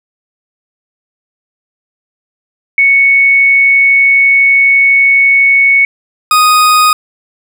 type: tone pair in turn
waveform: sine / 40% pulse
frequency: 2217 / 1244.2 Hz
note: C#7 / D#6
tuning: 0 / 0 cents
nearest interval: minor seventh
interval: 1000 cents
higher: first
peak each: -4 / -4 dBFS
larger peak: neither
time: 2.78-5.85 / 6.31-6.93 s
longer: first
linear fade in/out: 2 ms
effects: none